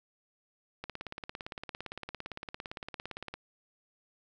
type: click train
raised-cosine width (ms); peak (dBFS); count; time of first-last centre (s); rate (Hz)
0.3; -23; 45; 0.84-3.34; 17.6
effects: none